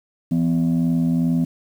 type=tone pair together; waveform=sine; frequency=167.83 / 250.3 Hz; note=E3 / B3; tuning=+31 / +23 cents; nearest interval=perfect fifth; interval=692 cents; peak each=-17 dBFS; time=0.31-1.45 s; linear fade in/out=10 ms; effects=tanh soft clip ceiling -13 dBFS + 8-bit